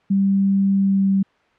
sine tone with pitch glide, 196 to 194.53 Hz, G3 to G3, 0 to -13 cents, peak -14 dBFS, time 0.1-1.23 s, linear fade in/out 10 ms, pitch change -13 cents, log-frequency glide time 0.74-1.1 s, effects white hiss -58 dBFS RMS until 1.58 s + low-pass 2000 Hz 12 dB/octave

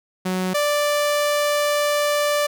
sawtooth tone pair in turn, 185 / 587.3 Hz, F#3 / D5, 0 / 0 cents, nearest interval octave + minor sixth, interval 2000 cents, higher second, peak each -17 / -14 dBFS, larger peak second, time 0.25-0.54 / 0.54-2.47 s, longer second, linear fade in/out 10 ms, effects none

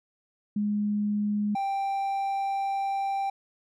sine / triangle tone pair in turn, 207.7 / 786.1 Hz, G#3 / G5, 0 / +5 cents, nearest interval octave + major seventh, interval 2305 cents, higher second, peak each -24 dBFS, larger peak neither, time 0.56-1.55 / 1.55-3.3 s, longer second, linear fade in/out 5 ms, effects none

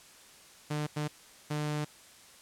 sawtooth tone bursts at uneven times, 149.8 Hz, D3, 35 cents sharp, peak -27 dBFS, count 3, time 0.7-0.87 / 0.96-1.08 / 1.5-1.85 s, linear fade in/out 10 ms, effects white hiss -55 dBFS RMS until 2.41 s + low-pass 10000 Hz 12 dB/octave

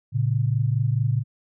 sine tone pair together, 114.02 / 138.59 Hz, A#2 / C#3, -38 / 0 cents, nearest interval minor third, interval 338 cents, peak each -21 / -23 dBFS, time 0.12-1.24 s, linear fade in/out 50 ms, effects none

